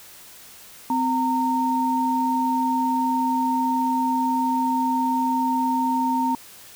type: tone pair together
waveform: sine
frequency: 257.5 / 919.3 Hz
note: C4 / A#5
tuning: -28 / -24 cents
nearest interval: octave + minor seventh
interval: 2204 cents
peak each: -23 / -21 dBFS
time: 0.9-6.35 s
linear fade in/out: 2 ms
effects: white hiss -45 dBFS RMS until 6.75 s